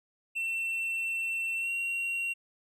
triangle tone with pitch glide, 2696 to 2746 Hz, E7 to F7, +38 to -30 cents, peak -28 dBFS, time 0.35-2.34 s, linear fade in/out 20 ms, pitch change +32 cents, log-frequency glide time 1.59-1.69 s, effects none

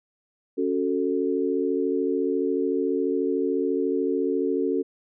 sine chord, F# minor, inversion second, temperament just, 277.5 / 370 / 444 Hz, C#4 / F#4 / A4, +2 / 0 / +16 cents, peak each -26 dBFS, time 0.57-4.83 s, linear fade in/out 20 ms, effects none

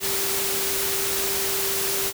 sine tone in noise, 392 Hz, G4, in tune, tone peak -31 dBFS, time 0-2.13 s, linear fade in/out 50 ms, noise white, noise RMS -25 dBFS, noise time 0-2.13 s, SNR -9 dB, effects none

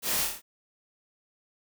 white noise with echo, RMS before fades -30 dBFS, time 0.02-0.28 s, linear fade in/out 50 ms, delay 28 ms, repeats 5, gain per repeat -3 dB, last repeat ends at 0.42 s, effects none

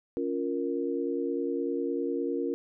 sine chord, Bb minor, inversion first, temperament just, 279.7 / 349.6 / 466.2 Hz, Db4 / F4 / Bb4, +16 / +2 / 0 cents, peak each -32 dBFS, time 0.17-2.54 s, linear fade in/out 0 ms, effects none

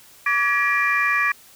sine tone cluster, 1154 / 1680 / 1921 / 2378 Hz, D6 / G#6 / B6 / D7, -31 / +19 / -48 / +21 cents, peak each -22 dBFS, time 0.26-1.32 s, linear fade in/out 5 ms, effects tanh soft clip ceiling -9 dBFS + white hiss -49 dBFS RMS until 1.55 s

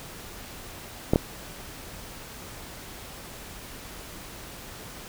clicks, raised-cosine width 2 ms, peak -5 dBFS, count 2, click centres 1.135 / 1.159 s, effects pink hiss -42 dBFS RMS until 5.08 s

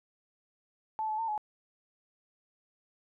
sine tone with pitch steps, 873 / 862 / 902 / 848 Hz, A5 / A5 / A5 / G#5, -14 / -36 / +43 / +36 cents, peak -30 dBFS, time 0.99-1.378 s, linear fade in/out 0 ms, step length 97 ms, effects none

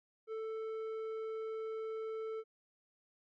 square tone with low-pass filter, 441.8 Hz, A4, 7 cents sharp, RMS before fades -41 dBFS, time 0.27-2.44 s, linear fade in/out 50 ms, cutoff 1300 Hz, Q 0.63, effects none

